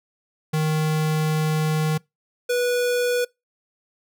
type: tone pair in turn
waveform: square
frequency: 155.56 / 489.3 Hz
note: D#3 / B4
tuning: 0 / -16 cents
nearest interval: octave + minor sixth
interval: 1984 cents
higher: second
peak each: -20 dBFS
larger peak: neither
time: 0.53-1.98 / 2.49-3.25 s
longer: first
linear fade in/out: 10 ms
effects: noise-tail reverb RT60 0.2 s tail -24 dB re dry